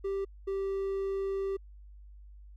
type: tone pair in turn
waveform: triangle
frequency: 392 / 390.1 Hz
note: G4 / G4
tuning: 0 / -8 cents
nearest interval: unison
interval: 8 cents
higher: first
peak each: -28 / -28 dBFS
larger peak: neither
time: 0.04-0.25 / 0.47-1.57 s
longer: second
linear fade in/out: 10 ms
effects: added 50 Hz sine -48 dBFS peak until 2.56 s